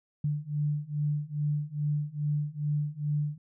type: beating tone pair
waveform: sine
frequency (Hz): 146.83 / 149.23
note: D3 / D3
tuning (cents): 0 / +28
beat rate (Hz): 2.4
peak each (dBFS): -31 / -30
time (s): 0.24-3.38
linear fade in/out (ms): 5
effects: none